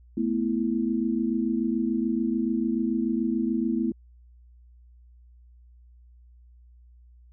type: chord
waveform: sine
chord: A suspended second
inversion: none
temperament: equal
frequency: 220 / 246.9 / 329.6 Hz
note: A3 / B3 / E4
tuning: 0 / 0 / 0 cents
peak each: -27 / -27 / -28 dBFS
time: 0.17-3.92 s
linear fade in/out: 5 ms
effects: added 60 Hz sine -50 dBFS peak until 7.32 s